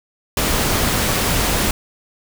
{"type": "noise", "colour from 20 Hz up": "pink", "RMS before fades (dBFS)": -18, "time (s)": [0.37, 1.71], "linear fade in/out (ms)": 2, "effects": []}